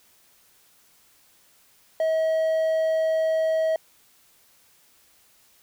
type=tone; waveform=triangle; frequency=640 Hz; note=D#5; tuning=49 cents sharp; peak=-18 dBFS; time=2-3.76 s; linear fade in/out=2 ms; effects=white hiss -59 dBFS RMS until 5.62 s